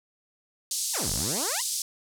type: band-pass noise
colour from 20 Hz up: white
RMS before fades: -30 dBFS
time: 0.71-1.82 s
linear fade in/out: 2 ms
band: 4300 to 9900 Hz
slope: 24 dB/octave
type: exponential two-way sweep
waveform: 15% pulse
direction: down then up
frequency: 1108.7 to 39.76 to 1108.7 Hz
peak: -25 dBFS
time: 0.93-1.62 s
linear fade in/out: 20 ms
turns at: 1.11 s
effects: none